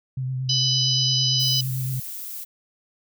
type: tone with vibrato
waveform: sine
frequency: 129.8 Hz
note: C3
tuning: 13 cents flat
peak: -24 dBFS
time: 0.17-2 s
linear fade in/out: 5 ms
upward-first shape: triangle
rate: 8.8 Hz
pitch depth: 30 cents each way
type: harmonic tone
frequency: 997 Hz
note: B5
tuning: 16 cents sharp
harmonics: 3 / 4 / 5 / 6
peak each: -25 / -27 / -22 / -30 dBFS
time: 0.49-1.61 s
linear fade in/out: 5 ms
type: noise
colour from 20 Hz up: violet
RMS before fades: -34 dBFS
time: 1.39-2.45 s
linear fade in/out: 20 ms
effects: none